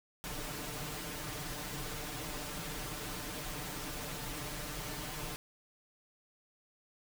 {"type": "noise with comb filter", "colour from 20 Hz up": "pink", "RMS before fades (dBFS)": -41, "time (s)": [0.24, 5.36], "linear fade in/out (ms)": 0, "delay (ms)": 6.7, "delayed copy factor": 0.85, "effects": []}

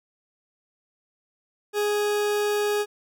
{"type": "tone", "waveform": "40% pulse", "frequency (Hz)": 415.3, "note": "G#4", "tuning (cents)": 0, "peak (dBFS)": -21, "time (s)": [1.73, 2.86], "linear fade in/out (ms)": 50, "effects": []}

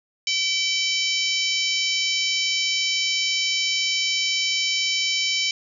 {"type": "harmonic tone with a mistuned harmonic", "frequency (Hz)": 766, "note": "G5", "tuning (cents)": -40, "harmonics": [3, 4, 5, 6, 7, 8, 9], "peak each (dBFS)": [-26, -26, -29, -31, -27, -33, -34], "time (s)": [0.27, 5.51], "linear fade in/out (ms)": 2, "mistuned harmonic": 5, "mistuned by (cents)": 48, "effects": []}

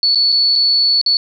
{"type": "tone with dropouts", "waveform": "sine", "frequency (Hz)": 4435, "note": "C#8", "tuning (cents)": 0, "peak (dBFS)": -10, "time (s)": [0.03, 1.17], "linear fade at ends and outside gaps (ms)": 1, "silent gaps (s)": [[0.148, 0.156], [0.32, 0.324], [0.555, 0.559], [1.014, 1.062]], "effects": []}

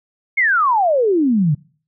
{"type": "exponential sweep", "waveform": "sine", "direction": "down", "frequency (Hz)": [2217, 138.7], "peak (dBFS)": -12, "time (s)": [0.37, 1.55], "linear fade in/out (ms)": 10, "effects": ["noise-tail reverb RT60 0.5 s tail -25 dB re dry"]}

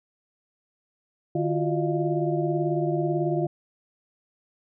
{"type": "tone cluster", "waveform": "sine", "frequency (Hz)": [151.4, 344.3, 362.5, 610, 694], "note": ["D#3", "F4", "F#4", "D#5", "F5"], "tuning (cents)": [-47, -25, -35, -34, -11], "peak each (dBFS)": [-27, -26, -31, -32, -32], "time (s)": [1.35, 3.47], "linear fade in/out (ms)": 5, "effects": []}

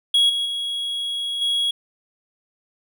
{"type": "tone with level steps", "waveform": "triangle", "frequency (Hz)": 3322, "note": "G#7", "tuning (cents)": 0, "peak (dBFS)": [-12, -19, -22, -17], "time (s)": [0.14, 1.71], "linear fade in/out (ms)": 5, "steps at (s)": [0.29, 0.45, 1.41], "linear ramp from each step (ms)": 10, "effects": []}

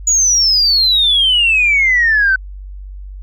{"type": "exponential sweep", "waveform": "sine", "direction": "down", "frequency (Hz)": [6900, 1507], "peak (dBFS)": -8, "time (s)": [0.07, 2.36], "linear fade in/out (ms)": 5, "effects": ["tanh soft clip ceiling -4 dBFS", "added 48 Hz sine -27 dBFS peak until 3.22 s"]}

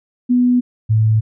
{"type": "tone pair in turn", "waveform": "sine", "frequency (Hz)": [246.9, 109.66], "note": ["B3", "A2"], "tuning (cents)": [0, -5], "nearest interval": "octave + major second", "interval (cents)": 1405, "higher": "first", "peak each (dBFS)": -10, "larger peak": "neither", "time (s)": [[0.29, 0.61], [0.89, 1.21]], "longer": "neither", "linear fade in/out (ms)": 20, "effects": []}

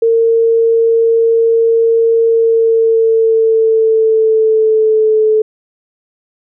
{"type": "tone with pitch glide", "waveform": "sine", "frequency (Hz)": [456.8, 433.4], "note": ["A#4", "A4"], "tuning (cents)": [-35, -26], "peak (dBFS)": -7, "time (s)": [0.02, 5.42], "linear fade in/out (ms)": 5, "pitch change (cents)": -91, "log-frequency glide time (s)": [2.25, 5.27], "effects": []}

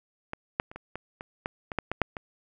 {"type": "clicks", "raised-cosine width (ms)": 0.5, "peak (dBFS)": [-18, -9, -28, -24, -20, -23, -15, -19, -11, -14, -6, -20], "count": 12, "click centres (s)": [0.334, 0.599, 0.715, 0.76, 0.956, 1.209, 1.459, 1.718, 1.787, 1.916, 2.017, 2.168], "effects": []}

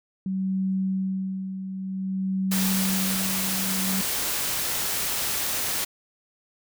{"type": "tone with tremolo", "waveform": "sine", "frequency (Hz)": 190.1, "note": "F#3", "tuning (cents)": 47, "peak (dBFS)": -22, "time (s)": [0.26, 4.01], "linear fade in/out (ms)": 2, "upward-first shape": "sine", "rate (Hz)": 0.54, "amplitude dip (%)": 60}
{"type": "noise", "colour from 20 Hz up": "white", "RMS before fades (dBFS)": -27, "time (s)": [2.51, 5.85], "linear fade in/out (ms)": 10}
{"effects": []}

